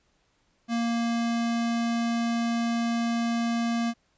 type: tone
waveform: square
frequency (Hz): 233.1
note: A#3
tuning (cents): 0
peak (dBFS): -25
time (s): 0.68-3.94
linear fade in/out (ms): 50
effects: pink hiss -69 dBFS RMS until 4.17 s + resampled to 16000 Hz